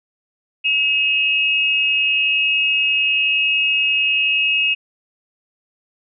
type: tone pair together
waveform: sine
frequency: 2566 / 2835 Hz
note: E7 / F7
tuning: -47 / +25 cents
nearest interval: major second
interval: 172 cents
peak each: -16 / -19 dBFS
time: 0.64-4.75 s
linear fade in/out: 20 ms
effects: none